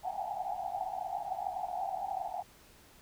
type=band-pass noise; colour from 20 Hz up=white; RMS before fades=-37 dBFS; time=0.03-2.43 s; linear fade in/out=20 ms; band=710 to 820 Hz; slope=96 dB/octave; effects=pink hiss -59 dBFS RMS until 3.01 s